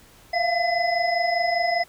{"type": "tone cluster", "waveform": "sine", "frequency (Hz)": [676, 701, 2017, 5110], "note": ["E5", "F5", "B6", "D#8"], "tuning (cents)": [43, 6, 36, 45], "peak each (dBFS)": [-25, -23, -26, -31], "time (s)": [0.33, 1.84], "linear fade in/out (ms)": 10, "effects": ["pink hiss -52 dBFS RMS until 1.88 s"]}